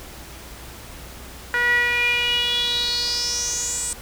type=tone with band-pass filter sweep; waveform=sawtooth; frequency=483 Hz; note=B4; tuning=39 cents flat; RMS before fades=-22 dBFS; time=1.54-3.93 s; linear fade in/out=0 ms; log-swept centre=1700 to 8300 Hz; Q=7.5; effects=added 60 Hz sine -42 dBFS peak until 4.01 s + pink hiss -40 dBFS RMS until 4.01 s

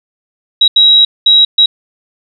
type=tone bursts at uneven times; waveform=sine; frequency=3851 Hz; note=B7; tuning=44 cents flat; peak=-3 dBFS; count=4; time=0.61-0.68 / 0.76-1.05 / 1.26-1.45 / 1.58-1.66 s; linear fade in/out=5 ms; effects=none

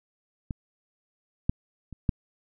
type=clicks; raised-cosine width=5 ms; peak=-19 / -10 / -28 / -10 dBFS; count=4; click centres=0.508 / 1.495 / 1.927 / 2.092 s; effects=none

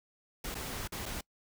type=noise with dropouts; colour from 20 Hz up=pink; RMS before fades=-39 dBFS; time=0.44-1.21 s; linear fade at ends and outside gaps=5 ms; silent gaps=0.545-0.551 / 0.876-0.921 / 1.057-1.06 s; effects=noise-tail reverb RT60 0.1 s tail -24 dB re dry

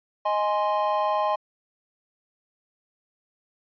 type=chord; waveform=triangle; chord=Ab major; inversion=second; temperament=equal; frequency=622.3 / 830.6 / 1046.5 Hz; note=Eb5 / Ab5 / C6; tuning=0 / 0 / 0 cents; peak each=-24 dBFS; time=0.25-1.36 s; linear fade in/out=10 ms; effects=resampled to 11025 Hz

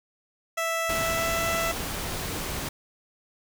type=tone with pitch glide; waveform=15% pulse; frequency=659.3 to 664.7 Hz; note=E5 to E5; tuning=0 to +14 cents; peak=-19 dBFS; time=0.57-1.72 s; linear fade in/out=10 ms; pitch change=+14 cents; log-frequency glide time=1.05-1.34 s
type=noise; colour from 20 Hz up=pink; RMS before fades=-32 dBFS; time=0.89-2.69 s; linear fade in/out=5 ms
effects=none

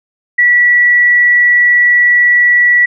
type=tone; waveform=sine; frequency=1946 Hz; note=B6; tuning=26 cents flat; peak=-5 dBFS; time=0.38-2.86 s; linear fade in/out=10 ms; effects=none

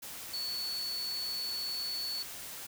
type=tone in noise; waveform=sine; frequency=4435 Hz; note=C#8; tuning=in tune; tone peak=-34 dBFS; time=0.33-2.23 s; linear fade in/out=10 ms; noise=white; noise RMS=-44 dBFS; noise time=0.02-2.67 s; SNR=+7 dB; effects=none

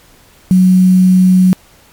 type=tone with quantisation; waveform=sine; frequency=184.6 Hz; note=F#3; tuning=4 cents flat; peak=-4 dBFS; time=0.51-1.53 s; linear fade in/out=0 ms; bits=5; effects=pink hiss -45 dBFS RMS until 1.92 s + MP3 96 kbps

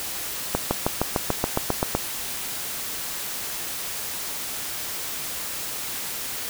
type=accelerating click train; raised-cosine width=1 ms; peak=-6 dBFS; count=11; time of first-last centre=0.55-1.95 s; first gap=160 ms; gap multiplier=0.97; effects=white hiss -31 dBFS RMS until 6.49 s

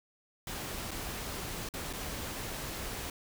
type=noise with dropouts; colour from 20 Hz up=pink; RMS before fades=-39 dBFS; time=0.47-3.1 s; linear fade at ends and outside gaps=2 ms; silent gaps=0.909-0.914 / 1.689-1.738 / 1.929-1.934 s; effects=none

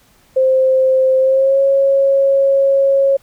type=tone with pitch glide; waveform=sine; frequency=523.3 to 547.7 Hz; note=C5 to C#5; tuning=0 to -21 cents; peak=-9 dBFS; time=0.36-3.17 s; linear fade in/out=10 ms; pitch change=+79 cents; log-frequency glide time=1.19-1.6 s; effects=pink hiss -52 dBFS RMS until 3.22 s

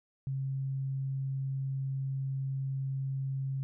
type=tone; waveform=sine; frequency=134.9 Hz; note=C#3; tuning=47 cents flat; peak=-31 dBFS; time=0.27-3.63 s; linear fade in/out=0 ms; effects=none

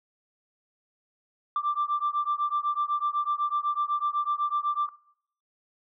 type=beating tone pair; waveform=sine; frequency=1174.7 / 1182.7 Hz; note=D6 / D6; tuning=0 / +12 cents; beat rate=8 Hz; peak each=-27 dBFS; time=1.56-4.89 s; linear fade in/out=2 ms; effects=noise-tail reverb RT60 0.6 s tail -18 dB re dry + tanh soft clip ceiling -19 dBFS

